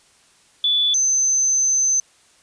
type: tone pair in turn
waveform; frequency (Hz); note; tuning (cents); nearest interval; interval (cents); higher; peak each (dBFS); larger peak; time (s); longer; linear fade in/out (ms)
sine; 3460 / 6165; A7 / G8; -30 / -30; minor seventh; 1000; second; -15; neither; 0.64-0.94 / 0.94-2; second; 2
effects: white hiss -55 dBFS RMS until 2.42 s + resampled to 22050 Hz

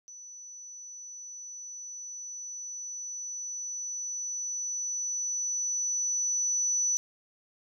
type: tone with level ramp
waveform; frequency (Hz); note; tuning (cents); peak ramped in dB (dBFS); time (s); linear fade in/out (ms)
sine; 5960; F#8; +12; -44 to -24; 0.08-6.97; 0
effects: none

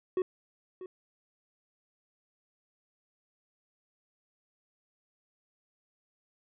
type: tone with echo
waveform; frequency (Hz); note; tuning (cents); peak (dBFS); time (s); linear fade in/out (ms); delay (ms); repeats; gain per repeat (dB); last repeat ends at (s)
triangle; 370; F#4; 0; -24; 0.17-0.22; 2; 640; 1; -14; 0.86
effects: resampled to 8000 Hz

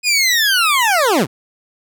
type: linear sweep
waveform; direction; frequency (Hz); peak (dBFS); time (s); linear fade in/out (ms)
20% pulse; down; 2514 to 98; -7; 0.03-1.27; 50
effects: none

